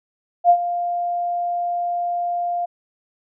sine tone with ADSR envelope, 700 Hz, F5, 4 cents sharp, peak -7 dBFS, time 0.44-2.66 s, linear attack 56 ms, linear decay 73 ms, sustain -13 dB, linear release 14 ms, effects none

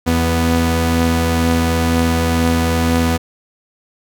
sawtooth tone pair together, 82.99 / 246.9 Hz, E2 / B3, +12 / 0 cents, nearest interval octave + perfect fifth, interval 1888 cents, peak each -12 dBFS, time 0.06-3.18 s, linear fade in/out 20 ms, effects none

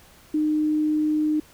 sine tone, 305.6 Hz, D#4, 31 cents flat, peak -19 dBFS, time 0.34-1.4 s, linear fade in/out 5 ms, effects pink hiss -52 dBFS RMS until 1.53 s

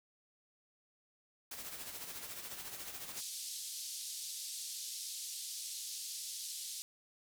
white noise with tremolo, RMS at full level -44 dBFS, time 1.51-3.21 s, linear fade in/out 5 ms, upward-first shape sine, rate 14 Hz, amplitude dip 50%
pink band-pass noise, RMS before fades -44 dBFS, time 3.17-6.82 s, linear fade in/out 0 ms, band 4000 to 12000 Hz, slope 24 dB/octave
effects none

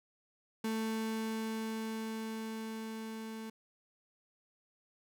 35% pulse tone with level ramp, 221.7 Hz, A3, 13 cents sharp, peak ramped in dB -31 to -40 dBFS, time 0.64-3.5 s, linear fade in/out 5 ms, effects none

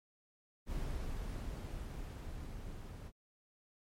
brown noise with level ramp, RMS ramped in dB -39 to -47 dBFS, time 0.66-3.12 s, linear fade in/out 50 ms, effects MP3 64 kbps

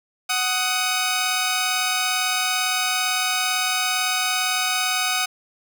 10% pulse tone pair together, 744 / 1252.6 Hz, F#5 / D#6, +9 / +11 cents, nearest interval major sixth, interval 902 cents, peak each -15 dBFS, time 0.29-5.26 s, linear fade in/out 10 ms, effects none

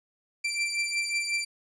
sawtooth beating tone pair, 2349 / 2354.5 Hz, D7 / D7, 0 / +4 cents, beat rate 5.5 Hz, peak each -25 / -29 dBFS, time 0.44-1.45 s, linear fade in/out 10 ms, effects resampled to 22050 Hz

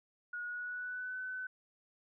sine tone with pitch glide, 1448 to 1510.4 Hz, F#6 to F#6, -38 to +35 cents, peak -38 dBFS, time 0.33-1.47 s, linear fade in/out 5 ms, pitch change +73 cents, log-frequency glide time 0.43-1.18 s, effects none

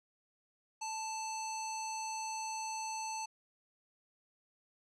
square tone with low-pass filter, 880 Hz, A5, in tune, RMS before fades -40 dBFS, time 0.81-3.26 s, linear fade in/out 10 ms, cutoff 6800 Hz, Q 5.6, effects none

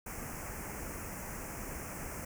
pink band-stop noise, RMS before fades -42 dBFS, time 0.06-2.25 s, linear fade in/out 5 ms, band 2500 to 5700 Hz, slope 48 dB/octave, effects none

